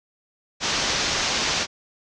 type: low-pass noise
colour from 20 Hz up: white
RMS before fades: -24 dBFS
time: 0.6-1.67 s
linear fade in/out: 50 ms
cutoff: 6400 Hz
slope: 48 dB/octave
effects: none